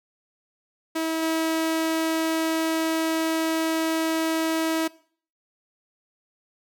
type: tone with level steps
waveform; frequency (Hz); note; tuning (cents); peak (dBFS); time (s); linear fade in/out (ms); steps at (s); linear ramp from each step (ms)
sawtooth; 322.7; E4; -37; -20 / -18; 0.95-4.88; 10; 1.22; 10
effects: noise-tail reverb RT60 0.5 s tail -21 dB re dry